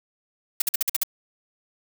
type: noise bursts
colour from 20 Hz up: blue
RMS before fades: -21 dBFS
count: 7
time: 0.6-1.034 s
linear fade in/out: 5 ms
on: 20 ms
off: 49 ms
effects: none